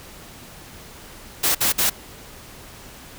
white noise bursts, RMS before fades -19 dBFS, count 3, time 1.43-1.9 s, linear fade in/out 10 ms, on 120 ms, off 55 ms, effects pink hiss -42 dBFS RMS until 3.18 s

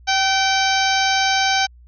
harmonic tone with a mistuned harmonic, 775 Hz, G5, 20 cents flat, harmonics 1 / 2 / 3 / 4 / 5 / 6 / 7 / 8, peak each -19 / -22 / -24 / -25 / -26 / -27 / -27 / -28 dBFS, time 0.07-1.67 s, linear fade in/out 20 ms, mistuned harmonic 2, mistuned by -23 cents, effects added 60 Hz sine -43 dBFS peak until 1.87 s

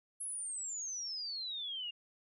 sine exponential sweep, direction down, 10880 to 2794 Hz, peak -38 dBFS, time 0.2-1.91 s, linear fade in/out 10 ms, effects none

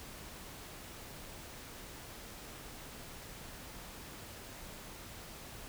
silence, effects pink hiss -49 dBFS RMS until 5.68 s

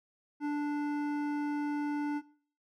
sine tone with hard clipping, 293.2 Hz, D4, 3 cents flat, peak -32 dBFS, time 0.4-2.22 s, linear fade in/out 50 ms, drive 12 dB, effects noise-tail reverb RT60 0.5 s tail -20 dB re dry

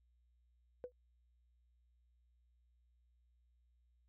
sine tone with exponential decay, 496.4 Hz, B4, 9 cents sharp, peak -37 dBFS, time 0.84-0.92 s, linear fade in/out 0 ms, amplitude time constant 17 ms, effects tanh soft clip ceiling -35 dBFS + added 60 Hz sine -70 dBFS peak until 4.08 s

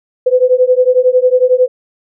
sine beating tone pair, 499.8 / 510.8 Hz, B4 / C5, +21 / -42 cents, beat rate 11 Hz, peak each -10 dBFS, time 0.26-1.68 s, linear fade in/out 10 ms, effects none

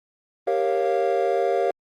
triangle chord, G half-diminished seventh, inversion none, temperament equal with one note detuned, 392 / 466.2 / 548.6 / 698.5 Hz, G4 / Bb4 / Db5 / F5, 0 / 0 / -18 / 0 cents, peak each -23 dBFS, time 0.47-1.71 s, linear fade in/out 5 ms, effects Opus 24 kbps

